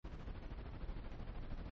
brown noise with tremolo, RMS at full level -44 dBFS, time 0.04-1.7 s, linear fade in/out 10 ms, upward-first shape square, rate 13 Hz, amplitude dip 45%, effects low-pass 4000 Hz 12 dB/octave + MP3 32 kbps

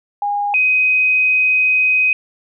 sine tone pair in turn, 817 / 2514 Hz, G#5 / D#7, -29 / +17 cents, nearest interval octave + perfect fifth, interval 1946 cents, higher second, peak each -16 / -11 dBFS, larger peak second, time 0.22-0.54 / 0.54-2.13 s, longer second, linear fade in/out 2 ms, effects none

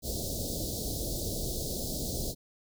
pink band-stop noise, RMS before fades -34 dBFS, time 0.02-2.35 s, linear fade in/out 50 ms, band 650 to 3900 Hz, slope 48 dB/octave, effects none

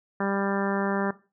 harmonic tone, 197.7 Hz, G3, 15 cents sharp, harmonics 1 / 2 / 3 / 4 / 5 / 6 / 7 / 8 / 9, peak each -28 / -31 / -33 / -34 / -35 / -36 / -36 / -37 / -38 dBFS, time 0.2-1.11 s, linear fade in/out 5 ms, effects noise-tail reverb RT60 0.3 s tail -17 dB re dry

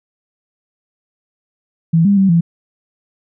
sine tone with pitch steps, 164.6 / 200.9 / 193 / 168.6 Hz, E3 / G3 / G3 / E3, -2 / +43 / -27 / +39 cents, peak -8 dBFS, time 1.93-2.41 s, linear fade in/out 10 ms, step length 120 ms, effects none

